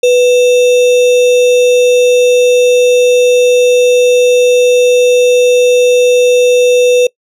sine tone with sample-and-hold, 494.3 Hz, B4, 1 cent sharp, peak -4 dBFS, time 0.03-7.07 s, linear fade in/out 5 ms, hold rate 3150 Hz, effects noise-tail reverb RT60 0.1 s tail -23 dB re dry + low-pass 8000 Hz 12 dB/octave

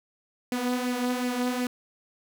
sawtooth tone with flanger, 248.1 Hz, B3, 8 cents sharp, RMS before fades -28 dBFS, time 0.52-1.67 s, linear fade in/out 2 ms, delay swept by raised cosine 0.39 to 4.29 ms, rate 2.7 Hz, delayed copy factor +0.5, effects none

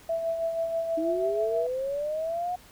sine tone with tremolo, 661 Hz, E5, 5 cents sharp, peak -24 dBFS, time 0.09-1.67 s, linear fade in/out 5 ms, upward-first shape sine, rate 6.2 Hz, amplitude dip 45%
sine linear sweep, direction up, 311.1 to 730 Hz, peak -27 dBFS, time 0.97-2.56 s, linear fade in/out 10 ms
effects pink hiss -53 dBFS RMS until 2.71 s

